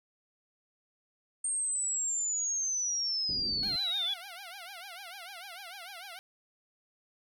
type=linear sweep; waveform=sine; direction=down; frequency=8680 to 3347 Hz; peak=-29 dBFS; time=1.44-4.14 s; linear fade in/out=5 ms
type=low-pass noise; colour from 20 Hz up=white; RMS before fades=-44 dBFS; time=3.29-3.76 s; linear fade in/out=0 ms; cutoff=330 Hz; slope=24 dB/octave
type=tone with vibrato; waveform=10% pulse; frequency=740 Hz; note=F#5; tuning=in tune; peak=-35 dBFS; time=3.63-6.19 s; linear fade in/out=0 ms; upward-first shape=triangle; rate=6.7 Hz; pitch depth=200 cents each way
effects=none